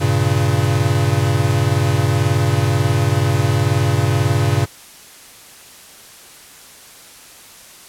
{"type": "chord", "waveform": "square", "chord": "G diminished", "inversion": "none", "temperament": "equal", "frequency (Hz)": [98, 116.54, 138.59], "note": ["G2", "Bb2", "Db3"], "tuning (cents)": [0, 0, 0], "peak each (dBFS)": -19, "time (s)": [0, 4.66], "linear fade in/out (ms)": 20, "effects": ["white hiss -41 dBFS RMS until 7.88 s", "low-pass 12000 Hz 12 dB/octave"]}